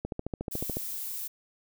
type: click train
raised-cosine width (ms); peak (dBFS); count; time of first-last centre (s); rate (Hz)
2; -19; 11; 0.05-0.769; 13.9
type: noise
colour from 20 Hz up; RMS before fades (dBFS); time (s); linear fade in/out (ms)
violet; -36; 0.51-1.28; 10
effects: none